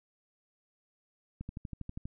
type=click train; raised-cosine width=5 ms; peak=-27 dBFS; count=9; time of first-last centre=1.41-2.055 s; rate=12.4 Hz; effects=none